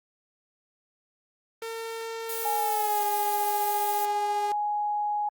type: tone with pitch glide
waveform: sawtooth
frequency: 454 to 409.2 Hz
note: A#4 to G#4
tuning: -46 to -26 cents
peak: -29 dBFS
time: 1.62-4.52 s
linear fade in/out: 2 ms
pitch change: -180 cents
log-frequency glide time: 2.56-3.04 s
type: noise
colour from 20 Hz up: violet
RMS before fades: -33 dBFS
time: 2.29-4.05 s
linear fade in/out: 2 ms
type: tone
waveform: sine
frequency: 833 Hz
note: G#5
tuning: 5 cents sharp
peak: -25 dBFS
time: 2.45-5.29 s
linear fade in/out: 5 ms
effects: Opus 24 kbps